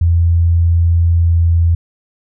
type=tone with pitch glide; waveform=sine; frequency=84.6 to 84.11 Hz; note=E2 to E2; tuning=+45 to +35 cents; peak=-8 dBFS; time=0.01-1.75 s; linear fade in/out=5 ms; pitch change=-10 cents; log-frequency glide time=1.16-1.37 s; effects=none